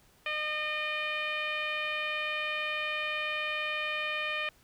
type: tone with low-pass filter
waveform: 10% pulse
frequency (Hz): 609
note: D#5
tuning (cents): -37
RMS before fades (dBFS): -33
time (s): 0.26-4.49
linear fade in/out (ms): 2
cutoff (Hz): 2600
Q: 2.7
effects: pink hiss -63 dBFS RMS until 4.63 s